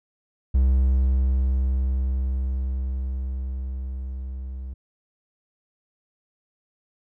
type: tone with level ramp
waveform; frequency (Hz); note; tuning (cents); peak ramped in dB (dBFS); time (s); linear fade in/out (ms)
triangle; 65.1; C2; -8; -13 to -29; 0.54-4.74; 10
effects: none